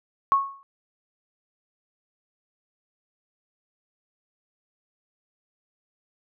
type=tone with exponential decay; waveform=sine; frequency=1100 Hz; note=C#6; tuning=14 cents flat; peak=-13 dBFS; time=0.32-0.63 s; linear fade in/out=0 ms; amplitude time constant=67 ms; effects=none